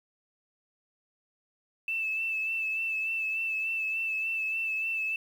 sine tone with vibrato, 2637 Hz, E7, in tune, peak -28 dBFS, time 1.88-5.16 s, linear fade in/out 2 ms, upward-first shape sine, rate 3.4 Hz, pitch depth 28 cents each way, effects 9-bit

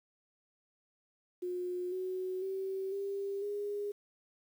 sine tone with pitch steps, 359.3 / 371.3 / 383.8 / 396.6 / 409.9 Hz, F4 / F#4 / G4 / G4 / G#4, +49 / +6 / -37 / +20 / -23 cents, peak -34 dBFS, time 1.42-3.92 s, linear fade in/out 10 ms, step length 500 ms, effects 10-bit

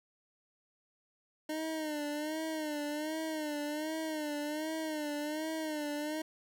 25% pulse tone with vibrato, 305.9 Hz, D#4, 29 cents flat, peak -31 dBFS, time 1.49-6.22 s, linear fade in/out 5 ms, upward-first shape sine, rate 1.3 Hz, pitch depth 75 cents each way, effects none

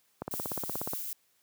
click train, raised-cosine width 1 ms, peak -20 dBFS, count 13, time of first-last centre 0.22-0.934 s, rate 16.8 Hz
violet noise with tremolo, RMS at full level -36 dBFS, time 0.31-1.13 s, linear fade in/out 2 ms, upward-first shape triangle, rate 5.1 Hz, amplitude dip 25%
effects white hiss -70 dBFS RMS until 1.42 s + high-pass 100 Hz 12 dB/octave

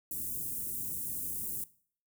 white band-stop noise, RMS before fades -37 dBFS, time 0.11-1.64 s, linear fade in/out 2 ms, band 320 to 8900 Hz, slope 24 dB/octave, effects noise-tail reverb RT60 0.5 s tail -19 dB re dry

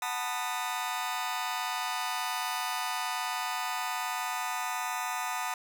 sawtooth chord, B dominant seventh, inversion second, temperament just, 740.8 / 889 / 987.8 / 1234.7 Hz, F#5 / A5 / B5 / D#6, +2 / +18 / 0 / -14 cents, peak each -33 dBFS, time 0.02-5.54 s, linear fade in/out 2 ms, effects none

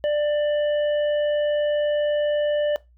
harmonic tone, 592 Hz, D5, 14 cents sharp, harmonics 1 / 3 / 5, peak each -19 / -36 / -37 dBFS, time 0.04-2.76 s, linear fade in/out 0 ms, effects noise-tail reverb RT60 0.2 s tail -19 dB re dry + added 60 Hz sine -52 dBFS peak until 2.97 s

